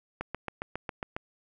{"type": "click train", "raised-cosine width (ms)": 0.5, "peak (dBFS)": -18, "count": 8, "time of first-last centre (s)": [0.21, 1.165], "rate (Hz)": 7.33, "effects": []}